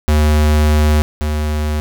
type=tone pair in turn; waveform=square; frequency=75.7 / 75.7 Hz; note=D#2 / D#2; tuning=-47 / -47 cents; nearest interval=unison; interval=0 cents; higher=neither; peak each=-10 / -16 dBFS; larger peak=first; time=0.08-1.02 / 1.21-1.8 s; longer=first; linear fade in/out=0 ms; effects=none